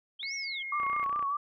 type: linear two-way sweep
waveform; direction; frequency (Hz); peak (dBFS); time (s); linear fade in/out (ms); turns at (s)
sine; up then down; 3042 to 5870 to 3042; -37; 0.19-0.63; 10; 0.34
type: tone with pitch glide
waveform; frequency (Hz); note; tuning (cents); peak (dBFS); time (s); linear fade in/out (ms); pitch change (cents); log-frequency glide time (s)
sine; 2186 to 2147; C#7 to C7; -25 to +44; -35; 0.23-1.04; 0; -31; 0.38-0.66
type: tone with vibrato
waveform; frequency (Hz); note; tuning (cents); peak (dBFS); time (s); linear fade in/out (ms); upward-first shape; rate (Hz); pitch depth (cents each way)
sine; 1147; D6; -41; -28; 0.72-1.37; 5; triangle; 5; 74
type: click train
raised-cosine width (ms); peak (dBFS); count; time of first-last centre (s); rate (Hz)
0.5; -28; 14; 0.8-1.226; 30.5
effects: none